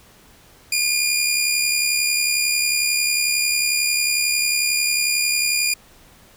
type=tone with amplitude modulation; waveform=15% pulse; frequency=2421 Hz; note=D#7; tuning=48 cents flat; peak=-9 dBFS; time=0.72-5.74 s; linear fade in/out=5 ms; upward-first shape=sine; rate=71.1 Hz; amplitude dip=40%; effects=pink hiss -50 dBFS RMS until 6.36 s